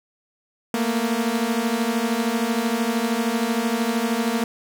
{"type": "beating tone pair", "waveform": "sawtooth", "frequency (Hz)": [223.4, 236.4], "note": ["A3", "A#3"], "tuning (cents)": [27, 24], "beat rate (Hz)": 13, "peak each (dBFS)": [-20, -19], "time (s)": [0.74, 4.44], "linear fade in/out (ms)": 2, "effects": []}